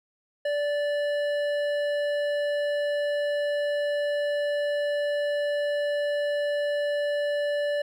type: tone with hard clipping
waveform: sine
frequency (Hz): 583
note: D5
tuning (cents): -13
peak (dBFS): -26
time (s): 0.45-7.82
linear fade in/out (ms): 5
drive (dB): 11
effects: none